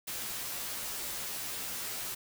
white noise with comb filter, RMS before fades -38 dBFS, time 0.07-2.15 s, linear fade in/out 10 ms, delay 13 ms, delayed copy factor -1, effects none

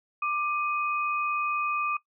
sine tone pair together, 1184 / 2511 Hz, D6 / D#7, +14 / +15 cents, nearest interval octave + minor second, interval 1301 cents, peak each -26 / -32 dBFS, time 0.22-1.97 s, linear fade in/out 5 ms, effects noise-tail reverb RT60 0.1 s tail -19 dB re dry

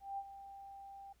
sine tone with ADSR envelope, 790 Hz, G5, 13 cents sharp, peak -37 dBFS, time 0-1.13 s, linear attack 180 ms, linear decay 51 ms, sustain -12 dB, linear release 8 ms, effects added 60 Hz sine -70 dBFS peak until 1.2 s + pink hiss -75 dBFS RMS until 1.2 s

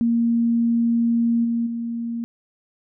sine tone with level steps, 233.1 Hz, A#3, in tune, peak -16 / -19 / -24 dBFS, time 0.01-2.24 s, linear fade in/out 0 ms, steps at 1.44 / 1.66 s, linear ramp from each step 10 ms, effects none

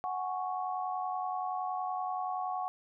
sine chord, F# suspended second, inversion none, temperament equal, 740 / 830.6 / 1108.7 Hz, F#5 / G#5 / C#6, 0 / 0 / 0 cents, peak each -34 / -40 / -38 dBFS, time 0.04-2.68 s, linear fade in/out 0 ms, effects none

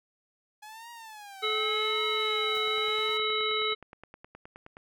sawtooth tone with vibrato, 838 Hz, G#5, 15 cents sharp, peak -40 dBFS, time 0.62-3.18 s, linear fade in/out 10 ms, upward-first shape triangle, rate 0.87 Hz, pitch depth 220 cents each way
harmonic tone, 431.4 Hz, A4, 34 cents flat, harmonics 1 / 3 / 5 / 7 / 9, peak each -32 / -32 / -33 / -36 / -31 dBFS, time 1.42-3.75 s, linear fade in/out 20 ms
white noise with exponential decay, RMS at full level -48 dBFS, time 2.55-2.71 s, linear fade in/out 0 ms, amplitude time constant 34 ms
click train, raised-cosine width 0.5 ms, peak -31 dBFS, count 22, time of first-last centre 2.57-4.769 s, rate 9.55 Hz
effects none

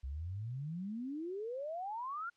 sine exponential sweep, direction up, 62.9 to 1440 Hz, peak -38 dBFS, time 0.03-2.3 s, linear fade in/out 10 ms, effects white hiss -75 dBFS RMS until 2.36 s + low-pass 5000 Hz 12 dB/octave

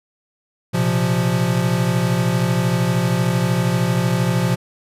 square chord, Bb suspended second, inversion none, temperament equal with one note detuned, 117.9 / 130.81 / 174.61 Hz, Bb2 / C3 / F3, +20 / 0 / 0 cents, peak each -22 / -22 / -20 dBFS, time 0.73-4.56 s, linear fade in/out 20 ms, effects resampled to 32000 Hz

